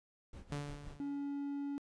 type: noise with tremolo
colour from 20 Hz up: brown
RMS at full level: -48 dBFS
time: 0.33-0.97 s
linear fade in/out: 2 ms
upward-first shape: sine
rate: 5.8 Hz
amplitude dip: 75%
type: tone with exponential decay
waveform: sawtooth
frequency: 144.6 Hz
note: D3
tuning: 27 cents flat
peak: -33 dBFS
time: 0.52-1.4 s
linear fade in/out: 2 ms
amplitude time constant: 190 ms
type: tone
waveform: triangle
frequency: 282.9 Hz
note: C#4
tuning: 35 cents sharp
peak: -35 dBFS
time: 1-1.78 s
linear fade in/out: 0 ms
effects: resampled to 22050 Hz